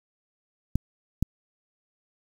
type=clicks; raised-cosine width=5 ms; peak=-10 / -10 dBFS; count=2; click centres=0.756 / 1.226 s; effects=7-bit